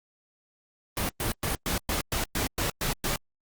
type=noise bursts; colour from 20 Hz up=pink; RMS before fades=-28 dBFS; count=10; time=0.97-3.16 s; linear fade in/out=2 ms; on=120 ms; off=110 ms; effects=Opus 32 kbps